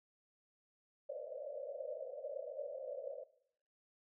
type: band-pass noise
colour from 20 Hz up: white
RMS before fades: -45 dBFS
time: 1.09-3.24 s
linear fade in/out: 10 ms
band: 510 to 610 Hz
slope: 96 dB/octave
effects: noise-tail reverb RT60 0.7 s tail -18 dB re dry